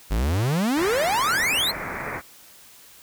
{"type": "exponential sweep", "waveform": "45% pulse", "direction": "up", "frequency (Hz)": [46.25, 4369], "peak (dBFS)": -20, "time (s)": [0.1, 1.72], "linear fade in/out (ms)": 20}
{"type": "low-pass noise", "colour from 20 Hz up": "white", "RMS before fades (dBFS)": -31, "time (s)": [0.75, 2.22], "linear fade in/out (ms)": 50, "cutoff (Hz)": 2300, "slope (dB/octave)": 96}
{"effects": ["white hiss -49 dBFS RMS until 3.02 s"]}